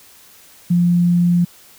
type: tone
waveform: sine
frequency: 174.61 Hz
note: F3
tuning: in tune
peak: -11 dBFS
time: 0.7-1.45 s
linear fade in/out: 10 ms
effects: white hiss -46 dBFS RMS until 1.78 s